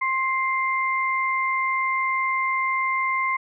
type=tone pair together; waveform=sine; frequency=1059 / 2093 Hz; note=C6 / C7; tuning=+21 / 0 cents; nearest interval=octave; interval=1179 cents; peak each=-23 / -24 dBFS; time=0.01-3.37 s; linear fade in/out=10 ms; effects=none

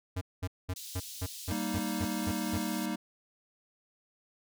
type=tone bursts; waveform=square; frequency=91.8 Hz; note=F#2; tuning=13 cents flat; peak=-32 dBFS; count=10; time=0.16-2.58 s; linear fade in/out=10 ms; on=53 ms; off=210 ms
type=high-pass noise; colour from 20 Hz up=pink; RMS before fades=-44 dBFS; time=0.76-2.86 s; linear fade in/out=5 ms; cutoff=3600 Hz; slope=24 dB/octave
type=chord; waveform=square; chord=Eb major; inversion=first; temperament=equal; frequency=196 / 233.1 / 311.1 Hz; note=G3 / Bb3 / Eb4; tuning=0 / 0 / 0 cents; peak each=-37 dBFS; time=1.5-2.96 s; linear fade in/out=10 ms
effects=none

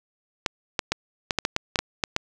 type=clicks; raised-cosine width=0.2 ms; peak=-5 dBFS; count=11; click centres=0.462 / 0.792 / 0.92 / 1.308 / 1.387 / 1.451 / 1.564 / 1.758 / 1.79 / 2.038 / 2.164 s; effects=none

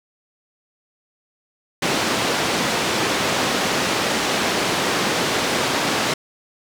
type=band-pass noise; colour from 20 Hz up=pink; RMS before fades=-21 dBFS; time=1.82-6.14 s; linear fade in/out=5 ms; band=220 to 6100 Hz; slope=12 dB/octave; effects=none

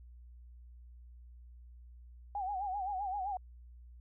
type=tone with vibrato; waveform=sine; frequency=782 Hz; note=G5; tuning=4 cents flat; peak=-34 dBFS; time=2.35-3.37 s; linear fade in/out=2 ms; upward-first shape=sine; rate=7.7 Hz; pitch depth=110 cents each way; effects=added 60 Hz sine -51 dBFS peak until 4 s

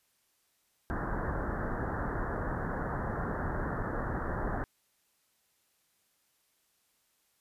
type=low-pass noise; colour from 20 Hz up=pink; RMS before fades=-34 dBFS; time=0.9-4.64 s; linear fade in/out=0 ms; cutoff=1800 Hz; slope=96 dB/octave; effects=white hiss -73 dBFS RMS until 7.4 s + resampled to 32000 Hz

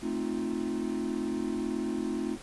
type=chord; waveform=triangle; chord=F dominant seventh; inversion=first; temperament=equal; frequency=220 / 261.6 / 311.1 / 349.2 Hz; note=A3 / C4 / Eb4 / F4; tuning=0 / 0 / 0 / 0 cents; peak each=-33 dBFS; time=0.01-2.38 s; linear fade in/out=50 ms; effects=pink hiss -48 dBFS RMS until 2.42 s + resampled to 24000 Hz

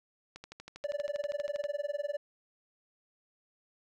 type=click train; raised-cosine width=0.2 ms; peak=-28 dBFS; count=17; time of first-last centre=0.36-1.64 s; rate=12.5 Hz
type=tone with tremolo; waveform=triangle; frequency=582 Hz; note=D5; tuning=16 cents flat; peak=-27 dBFS; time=0.84-2.17 s; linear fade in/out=5 ms; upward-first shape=sine; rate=20 Hz; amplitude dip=100%
effects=none

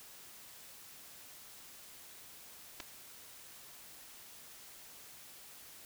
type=clicks; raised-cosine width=0.2 ms; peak=-26 dBFS; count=2; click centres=2.801 / 2.804 s; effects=white hiss -54 dBFS RMS until 5.85 s

